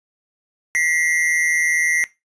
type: tone pair together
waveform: square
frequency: 1932.5 / 2093 Hz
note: B6 / C7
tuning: -38 / 0 cents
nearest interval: minor second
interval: 138 cents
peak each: -20 dBFS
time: 0.75-2.04 s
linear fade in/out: 0 ms
effects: noise-tail reverb RT60 0.2 s tail -17 dB re dry + resampled to 22050 Hz